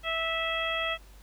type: harmonic tone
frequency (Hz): 655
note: E5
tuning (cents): -11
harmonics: 1 / 2 / 3 / 4 / 5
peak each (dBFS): -34 / -34 / -34 / -34 / -34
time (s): 0.03-0.98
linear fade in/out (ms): 50
effects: added 50 Hz sine -49 dBFS peak until 1.22 s + pink hiss -58 dBFS RMS until 1.22 s